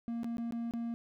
triangle tone with dropouts, 233.1 Hz, A#3, in tune, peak -32 dBFS, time 0.08-0.94 s, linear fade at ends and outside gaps 0 ms, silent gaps 0.233-0.244 / 0.37-0.382 / 0.509-0.523 / 0.71-0.737 s, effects none

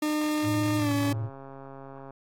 40% pulse tone with pitch glide, 303.2 to 284.5 Hz, D#4 to C#4, -45 to +45 cents, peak -24 dBFS, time 0.02-1.13 s, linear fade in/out 5 ms, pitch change -110 cents, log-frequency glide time 0.78-0.92 s
triangle tone with vibrato, 110.5 Hz, A2, 8 cents sharp, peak -26 dBFS, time 0.42-1.3 s, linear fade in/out 50 ms, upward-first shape triangle, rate 17 Hz, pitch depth 97 cents each way
click train, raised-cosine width 1 ms, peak -30 dBFS, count 146, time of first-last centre 1.04-2.106 s, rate 136 Hz
effects AAC 64 kbps

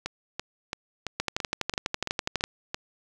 two click trains, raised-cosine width 0.2 ms, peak -9 / -13 dBFS, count 16 / 9, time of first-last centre 1.2-2.44 / 0.06-2.745 s, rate 12.1 / 2.98 Hz, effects none

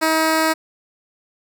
10% pulse tone, 318.6 Hz, D#4, 41 cents sharp, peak -7 dBFS, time 0.01-0.54 s, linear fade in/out 20 ms, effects none

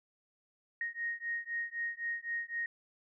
sine beating tone pair, 1864.7 / 1868.6 Hz, A#6 / A#6, 0 / +4 cents, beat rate 3.9 Hz, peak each -38 / -38 dBFS, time 0.81-2.66 s, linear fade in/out 2 ms, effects none

